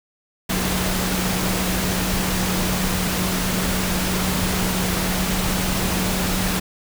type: tone in noise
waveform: sine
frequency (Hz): 184.7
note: F#3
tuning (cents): -3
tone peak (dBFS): -24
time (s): 0.49-6.6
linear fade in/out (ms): 10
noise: pink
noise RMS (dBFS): -23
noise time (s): 0.49-6.6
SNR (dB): -4
effects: none